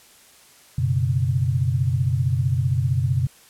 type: chord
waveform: sine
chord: F# suspended fourth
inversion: none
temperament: just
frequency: 92.5 / 123.33 / 138.75 Hz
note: F#2 / B2 / C#3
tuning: 0 / -2 / +2 cents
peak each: -24 / -21 / -23 dBFS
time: 0.78-3.27 s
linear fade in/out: 5 ms
effects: white hiss -51 dBFS RMS until 3.49 s + low-pass 12000 Hz 12 dB/octave